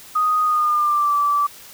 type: tone with pitch glide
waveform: sine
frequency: 1244 to 1160.7 Hz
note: D#6 to D6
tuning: -1 to -21 cents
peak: -15 dBFS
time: 0.15-1.47 s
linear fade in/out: 10 ms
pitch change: -120 cents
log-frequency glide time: 0.43-1.15 s
effects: white hiss -42 dBFS RMS until 1.73 s